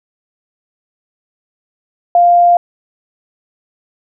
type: tone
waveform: sine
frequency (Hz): 698.5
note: F5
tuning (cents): 0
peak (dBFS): -5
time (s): 2.15-2.57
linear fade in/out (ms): 2
effects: none